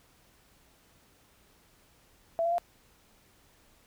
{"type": "tone with pitch steps", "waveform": "sine", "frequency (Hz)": [667, 681, 695.3], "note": ["E5", "F5", "F5"], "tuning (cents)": [20, -44, -8], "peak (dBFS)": -25, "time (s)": [2.39, 2.582], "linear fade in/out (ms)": 0, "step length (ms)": 64, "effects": ["pink hiss -63 dBFS RMS until 3.86 s"]}